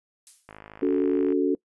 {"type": "noise with exponential decay", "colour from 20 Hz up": "violet", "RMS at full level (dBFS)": -40, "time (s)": [0.27, 0.59], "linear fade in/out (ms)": 0, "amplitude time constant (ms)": 69}
{"type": "click train", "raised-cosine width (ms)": 0.5, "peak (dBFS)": -27, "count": 45, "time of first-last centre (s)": [0.49, 1.323], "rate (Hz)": 52.8}
{"type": "chord", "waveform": "sine", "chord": "F# minor", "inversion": "second", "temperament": "equal with one note detuned", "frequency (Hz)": [283.8, 370, 440], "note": ["C#4", "F#4", "A4"], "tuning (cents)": [41, 0, 0], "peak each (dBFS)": [-23, -24, -26], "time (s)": [0.82, 1.55], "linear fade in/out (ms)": 5}
{"effects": ["noise-tail reverb RT60 0.1 s tail -23 dB re dry", "resampled to 24000 Hz"]}